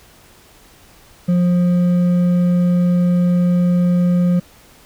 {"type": "tone with hard clipping", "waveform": "triangle", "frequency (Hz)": 177, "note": "F3", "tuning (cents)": 23, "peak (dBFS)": -13, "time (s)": [1.28, 4.4], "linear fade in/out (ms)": 10, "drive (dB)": 8, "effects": ["pink hiss -47 dBFS RMS until 4.85 s"]}